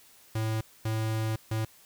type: tone bursts at uneven times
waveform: square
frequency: 110.4 Hz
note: A2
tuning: 6 cents sharp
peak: -28 dBFS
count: 3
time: 0.35-0.61 / 0.85-1.36 / 1.51-1.65 s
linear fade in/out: 5 ms
effects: white hiss -57 dBFS RMS until 1.85 s